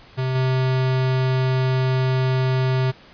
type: tone with level steps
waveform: square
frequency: 130 Hz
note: C3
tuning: 11 cents flat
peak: -21 / -18 dBFS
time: 0.17-2.92 s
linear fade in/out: 20 ms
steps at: 0.35 s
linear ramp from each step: 5 ms
effects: pink hiss -47 dBFS RMS until 3.13 s + resampled to 11025 Hz